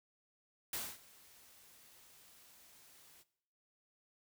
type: noise with ADSR envelope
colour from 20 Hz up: white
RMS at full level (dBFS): -39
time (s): 0.73-3.24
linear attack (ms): 3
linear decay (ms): 240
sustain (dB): -23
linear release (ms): 29
effects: noise-tail reverb RT60 0.7 s tail -18 dB re dry